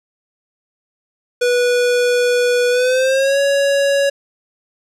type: tone with pitch glide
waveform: square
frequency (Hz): 489.4 to 558.9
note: B4 to C#5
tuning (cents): -16 to +14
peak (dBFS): -13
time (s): 1.41-4.1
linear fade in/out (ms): 10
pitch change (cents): +230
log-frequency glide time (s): 2.7-3.39
effects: low-pass 9000 Hz 12 dB/octave + 8-bit